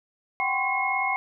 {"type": "tone cluster", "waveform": "sine", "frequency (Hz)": [745, 782, 1026, 1097, 2163], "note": ["F#5", "G5", "C6", "C#6", "C#7"], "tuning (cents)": [12, -4, -34, -18, -43], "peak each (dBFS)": [-34, -28, -30, -34, -26], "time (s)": [0.4, 1.16], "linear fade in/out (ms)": 0, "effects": []}